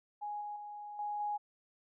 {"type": "tone with level steps", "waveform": "sine", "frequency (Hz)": 830.6, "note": "G#5", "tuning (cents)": 0, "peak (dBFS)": [-37, -39, -43, -35, -33], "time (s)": [0.21, 1.38], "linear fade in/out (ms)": 20, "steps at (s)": [0.41, 0.56, 0.99, 1.2], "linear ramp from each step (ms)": 2, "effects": []}